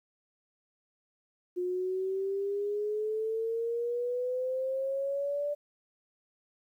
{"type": "exponential sweep", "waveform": "sine", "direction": "up", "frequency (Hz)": [356.7, 587.3], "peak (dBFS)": -29, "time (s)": [1.56, 5.55], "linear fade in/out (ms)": 20, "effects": ["11-bit"]}